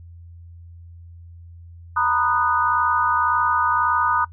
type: chord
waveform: sine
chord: B major seventh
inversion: third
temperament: just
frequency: 926 / 987.8 / 1234.7 / 1481.6 Hz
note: A#5 / B5 / D#6 / F#6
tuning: -12 / 0 / -14 / +2 cents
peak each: -24 / -24 / -20 / -24 dBFS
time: 1.96-4.25 s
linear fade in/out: 10 ms
effects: noise-tail reverb RT60 0.1 s tail -20 dB re dry + added 85 Hz sine -39 dBFS peak until 4.32 s